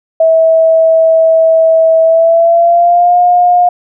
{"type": "tone with pitch glide", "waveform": "sine", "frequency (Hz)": [649, 711.8], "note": ["E5", "F5"], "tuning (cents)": [-27, 33], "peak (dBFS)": -4, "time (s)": [0.2, 3.69], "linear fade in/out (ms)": 5, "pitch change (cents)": 160, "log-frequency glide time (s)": [2.02, 3.18], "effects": []}